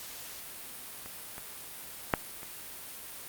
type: clicks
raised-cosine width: 0.5 ms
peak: -28 / -27 / -8 / -29 dBFS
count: 4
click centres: 1.06 / 1.381 / 2.138 / 2.431 s
effects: white hiss -44 dBFS RMS until 3.28 s + Opus 48 kbps